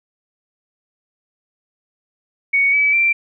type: tone with pitch steps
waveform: sine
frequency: 2231 / 2291 / 2353 Hz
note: C#7 / D7 / D7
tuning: +11 / -44 / +3 cents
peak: -12 dBFS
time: 2.53-3.13 s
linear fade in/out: 10 ms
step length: 200 ms
effects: none